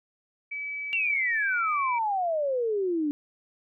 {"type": "tone with pitch glide", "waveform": "sine", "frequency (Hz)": [2292, 2317], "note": ["D7", "D7"], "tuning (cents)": [-43, -24], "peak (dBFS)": -31, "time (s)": [0.51, 1.99], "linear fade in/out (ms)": 10, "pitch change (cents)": 19, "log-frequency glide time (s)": [1.18, 1.5]}
{"type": "exponential sweep", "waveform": "sine", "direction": "down", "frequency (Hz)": [2794, 285.4], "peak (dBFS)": -24, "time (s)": [0.93, 3.11], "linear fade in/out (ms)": 0}
{"effects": []}